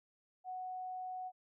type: tone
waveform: sine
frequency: 740 Hz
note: F#5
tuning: in tune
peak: -40 dBFS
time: 0.44-1.32 s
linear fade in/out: 50 ms
effects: none